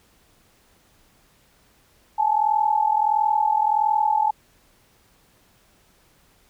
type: tone pair together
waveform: sine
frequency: 838.5 / 880 Hz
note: G#5 / A5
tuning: +16 / 0 cents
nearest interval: minor second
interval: 84 cents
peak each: -20 dBFS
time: 2.18-4.31 s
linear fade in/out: 10 ms
effects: pink hiss -59 dBFS RMS until 6.49 s